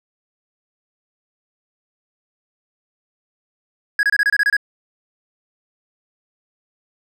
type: tone bursts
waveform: triangle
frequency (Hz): 1661.2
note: G#6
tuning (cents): 0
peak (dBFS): -11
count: 9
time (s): 3.99-4.567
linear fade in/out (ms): 2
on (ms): 41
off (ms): 26
effects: none